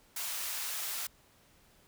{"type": "high-pass noise", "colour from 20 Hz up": "white", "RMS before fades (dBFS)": -37, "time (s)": [0.16, 1.07], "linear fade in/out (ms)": 5, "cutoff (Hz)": 820, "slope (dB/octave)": 12, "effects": ["pink hiss -64 dBFS RMS until 1.87 s"]}